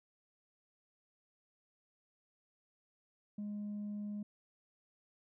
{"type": "tone with tanh clipping", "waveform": "triangle", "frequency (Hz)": 207.1, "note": "G#3", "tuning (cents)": -5, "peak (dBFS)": -39, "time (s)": [3.38, 4.23], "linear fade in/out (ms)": 5, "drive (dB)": 6, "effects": []}